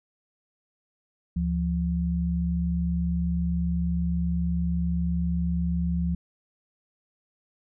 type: tone pair together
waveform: sine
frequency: 73.2 / 173.05 Hz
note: D2 / F3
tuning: -5 / -16 cents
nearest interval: octave + minor third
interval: 1489 cents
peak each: -27 / -25 dBFS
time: 1.36-6.15 s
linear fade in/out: 5 ms
effects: none